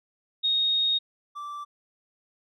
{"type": "tone pair in turn", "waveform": ["sine", "triangle"], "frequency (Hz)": [3729, 1168.8], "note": ["A#7", "D6"], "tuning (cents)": [0, -9], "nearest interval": "octave + minor sixth", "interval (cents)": 2009, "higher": "first", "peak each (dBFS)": [-21, -32], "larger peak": "first", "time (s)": [[0.43, 0.99], [1.35, 1.65]], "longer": "first", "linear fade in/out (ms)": 20, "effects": []}